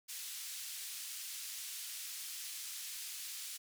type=band-pass noise; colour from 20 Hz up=white; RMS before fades=-45 dBFS; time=0.08-3.58 s; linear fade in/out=20 ms; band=2600 to 12000 Hz; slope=12 dB/octave; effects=none